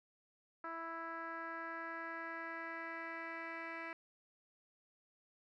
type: tone with low-pass filter sweep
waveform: 10% pulse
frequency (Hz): 330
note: E4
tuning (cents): +2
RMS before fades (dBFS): -45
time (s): 0.64-3.93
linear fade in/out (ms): 2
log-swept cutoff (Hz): 1400 to 2300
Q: 2.9
effects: none